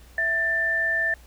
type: tone pair together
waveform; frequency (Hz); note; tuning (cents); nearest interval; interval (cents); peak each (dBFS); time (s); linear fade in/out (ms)
sine; 660 / 1777.3; E5 / A6; +2 / +17; octave + perfect fourth; 1715; -32 / -21; 0.18-1.14; 2
effects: added 60 Hz sine -48 dBFS peak until 1.26 s + pink hiss -54 dBFS RMS until 1.26 s